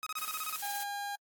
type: tone bursts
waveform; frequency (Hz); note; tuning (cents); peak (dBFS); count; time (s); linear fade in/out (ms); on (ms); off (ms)
sawtooth; 1265; D#6; +28; -32; 9; 0.03-0.56; 0; 34; 28
type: noise with tremolo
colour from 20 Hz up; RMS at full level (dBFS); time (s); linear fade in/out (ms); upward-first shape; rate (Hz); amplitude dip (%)
blue; -38; 0.17-0.84; 10; triangle; 19; 50
type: tone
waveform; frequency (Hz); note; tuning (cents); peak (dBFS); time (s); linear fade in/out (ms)
30% pulse; 810; G#5; -43; -33; 0.62-1.16; 10
effects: AAC 64 kbps

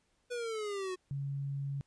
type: exponential sweep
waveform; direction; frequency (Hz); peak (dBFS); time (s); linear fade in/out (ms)
square; down; 493.9 to 362.9; -36; 0.3-0.96; 20
type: tone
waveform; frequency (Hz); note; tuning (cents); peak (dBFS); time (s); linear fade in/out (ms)
sine; 139.4; C#3; +10; -34; 1.11-1.81; 0
effects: pink hiss -75 dBFS RMS until 1.86 s + resampled to 22050 Hz

